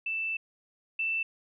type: tone pair in turn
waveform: sine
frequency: 2652 / 2662 Hz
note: E7 / E7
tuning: +10 / +16 cents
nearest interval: unison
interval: 6 cents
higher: second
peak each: -29 / -27 dBFS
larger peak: second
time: 0.06-0.37 / 0.99-1.23 s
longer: first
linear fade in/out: 5 ms
effects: none